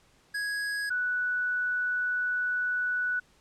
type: tone pair in turn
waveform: square / sine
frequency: 1661.2 / 1480 Hz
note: G#6 / F#6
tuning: 0 / 0 cents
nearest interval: major second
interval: 200 cents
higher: first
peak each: -30 / -26 dBFS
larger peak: second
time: 0.34-0.9 / 0.9-3.2 s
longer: second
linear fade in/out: 10 ms
effects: pink hiss -63 dBFS RMS until 3.4 s + low-pass 9000 Hz 12 dB/octave